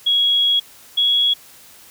sine tone pair in turn, 3322 / 3341 Hz, G#7 / G#7, 0 / +10 cents, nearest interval unison, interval 10 cents, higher second, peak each -13 dBFS, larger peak neither, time 0.06-0.6 / 0.97-1.34 s, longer first, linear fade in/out 10 ms, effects white hiss -45 dBFS RMS until 1.9 s

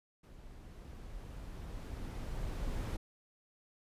brown noise with level ramp, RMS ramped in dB -53 to -36 dBFS, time 0.23-2.97 s, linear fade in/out 10 ms, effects resampled to 32000 Hz

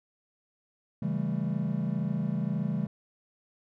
triangle chord, A dominant seventh, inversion first, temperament just, 137.5 / 165 / 198 / 220 Hz, C#3 / E3 / G3 / A3, -14 / +2 / +18 / 0 cents, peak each -32 / -30 / -30 / -33 dBFS, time 1.02-2.87 s, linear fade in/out 5 ms, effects none

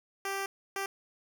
10% pulse tone bursts at uneven times, 392 Hz, G4, in tune, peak -24 dBFS, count 2, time 0.25-0.46 / 0.76-0.86 s, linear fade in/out 2 ms, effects none

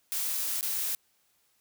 blue noise with dropouts, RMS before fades -31 dBFS, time 0.12-0.95 s, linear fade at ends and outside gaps 0 ms, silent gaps 0.61-0.628 s, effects white hiss -70 dBFS RMS until 1.6 s

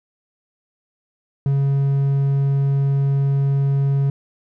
triangle tone, 138.59 Hz, C#3, in tune, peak -13 dBFS, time 1.46-4.1 s, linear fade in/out 2 ms, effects none

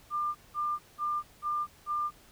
sine tone bursts, 1197 Hz, D6, 33 cents sharp, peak -28 dBFS, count 5, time 0.1-2.11 s, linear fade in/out 50 ms, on 250 ms, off 190 ms, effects pink hiss -58 dBFS RMS until 2.31 s

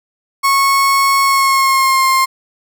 35% pulse tone with pitch glide, 1100 to 1059.5 Hz, C#6 to C6, -14 to +21 cents, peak -8 dBFS, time 0.43-2.26 s, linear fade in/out 20 ms, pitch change -65 cents, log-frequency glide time 1.23-2.06 s, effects none

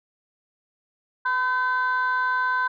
sine tone pair together, 1010.5 / 1532 Hz, B5 / G6, +39 / -40 cents, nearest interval perfect fifth, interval 721 cents, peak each -22 dBFS, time 1.25-2.68 s, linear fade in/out 10 ms, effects tanh soft clip ceiling -16 dBFS

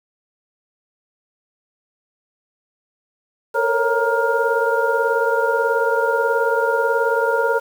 sine tone cluster, 450.9 / 469.3 / 549 / 935 / 1410 Hz, A4 / A#4 / C#5 / A#5 / F6, +42 / +12 / -17 / +5 / +16 cents, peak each -22 dBFS, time 3.54-7.6 s, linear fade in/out 20 ms, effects 7-bit

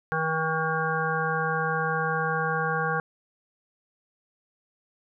harmonic tone with a mistuned harmonic, 160 Hz, D#3, 49 cents sharp, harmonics 1 / 3 / 5 / 7 / 9 / 10, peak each -31 / -31 / -31 / -31 / -31 / -31 dBFS, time 0.12-3 s, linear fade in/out 0 ms, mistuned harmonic 9, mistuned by -18 cents, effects none

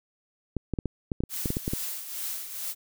clicks, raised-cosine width 3 ms, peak -15 dBFS, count 12, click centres 0.567 / 0.737 / 0.788 / 0.857 / 1.118 / 1.205 / 1.237 / 1.458 / 1.504 / 1.569 / 1.679 / 1.735 s
blue noise with tremolo, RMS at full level -32 dBFS, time 1.29-2.75 s, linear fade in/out 50 ms, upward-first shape triangle, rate 2.3 Hz, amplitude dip 65%
effects none

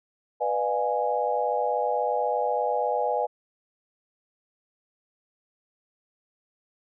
sine chord, B diminished seventh, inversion none, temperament equal with one note detuned, 493.9 / 602.1 / 698.5 / 830.6 Hz, B4 / D5 / F5 / Ab5, 0 / +43 / 0 / 0 cents, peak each -28 / -29 / -30 / -27 dBFS, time 0.4-3.27 s, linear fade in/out 20 ms, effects none

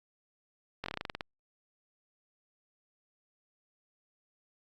slowing click train, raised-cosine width 0.3 ms, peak -19 dBFS, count 11, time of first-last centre 0.84-1.209 s, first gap 21 ms, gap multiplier 1.12, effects Opus 48 kbps

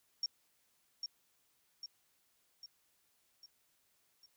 sine tone with echo, 5540 Hz, F8, 15 cents flat, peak -32 dBFS, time 0.23-0.26 s, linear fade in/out 2 ms, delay 800 ms, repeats 5, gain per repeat -5 dB, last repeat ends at 4.26 s, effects white hiss -75 dBFS RMS until 4.36 s

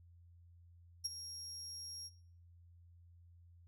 35% pulse tone with ADSR envelope, 5588 Hz, F8, in tune, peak -31 dBFS, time 1.04-2.1 s, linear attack 16 ms, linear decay 19 ms, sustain -12 dB, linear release 39 ms, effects noise-tail reverb RT60 0.5 s tail -18 dB re dry + added 86 Hz sine -59 dBFS peak until 3.67 s

